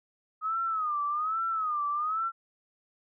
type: tone with vibrato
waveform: sine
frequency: 1253 Hz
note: D#6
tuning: 12 cents sharp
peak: -27 dBFS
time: 0.41-2.32 s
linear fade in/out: 50 ms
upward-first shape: sine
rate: 1.2 Hz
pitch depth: 130 cents each way
effects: none